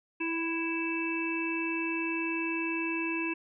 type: harmonic tone with a mistuned harmonic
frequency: 330 Hz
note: E4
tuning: 2 cents sharp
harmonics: 1 / 3 / 5 / 7 / 8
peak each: -32 / -40 / -43 / -42 / -33 dBFS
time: 0.2-3.34 s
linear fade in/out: 10 ms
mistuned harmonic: 7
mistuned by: -22 cents
effects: none